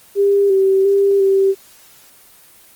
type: tone with pitch steps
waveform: sine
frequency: 400.2 / 385.6 / 397 / 388.8 Hz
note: G4 / G4 / G4 / G4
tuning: +36 / -28 / +22 / -14 cents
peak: -10 dBFS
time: 0.15-1.55 s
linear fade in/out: 50 ms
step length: 350 ms
effects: white hiss -46 dBFS RMS until 2.75 s + Opus 24 kbps